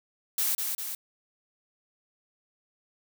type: noise with echo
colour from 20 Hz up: blue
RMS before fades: -27 dBFS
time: 0.38-0.55 s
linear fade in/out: 2 ms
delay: 200 ms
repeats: 2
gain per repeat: -4 dB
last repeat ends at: 0.95 s
effects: none